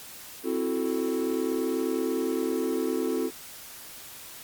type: chord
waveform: triangle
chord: F# half-diminished seventh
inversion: second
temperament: equal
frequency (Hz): 261.6 / 329.6 / 370 / 440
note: C4 / E4 / F#4 / A4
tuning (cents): 0 / 0 / 0 / 0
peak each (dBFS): -29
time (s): 0.43-3.31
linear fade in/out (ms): 50
effects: white hiss -44 dBFS RMS until 4.43 s + Opus 48 kbps